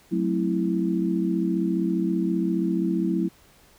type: chord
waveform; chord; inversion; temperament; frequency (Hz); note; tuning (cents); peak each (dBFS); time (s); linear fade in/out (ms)
sine; F# half-diminished seventh; none; equal with one note detuned; 185 / 220 / 263.9 / 329.6; F#3 / A3 / C4 / E4; 0 / 0 / +15 / 0; -25 / -29 / -31 / -25; 0.11-3.29; 20
effects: pink hiss -56 dBFS RMS until 3.78 s